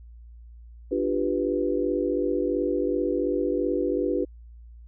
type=chord; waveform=sine; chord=G dominant seventh; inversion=second; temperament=equal; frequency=293.7 / 349.2 / 392 / 493.9 Hz; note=D4 / F4 / G4 / B4; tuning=0 / 0 / 0 / 0 cents; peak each=-28 dBFS; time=0.91-4.25 s; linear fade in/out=10 ms; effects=added 58 Hz sine -43 dBFS peak until 4.87 s